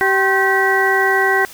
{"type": "harmonic tone with a mistuned harmonic", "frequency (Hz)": 386.6, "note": "G4", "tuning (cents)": -24, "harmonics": [1, 2, 3, 4, 5], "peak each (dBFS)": [-18, -19, -23, -18, -17], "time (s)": [0.01, 1.45], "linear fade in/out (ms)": 0, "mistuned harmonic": 3, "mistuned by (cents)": -140, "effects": ["white hiss -38 dBFS RMS until 1.53 s"]}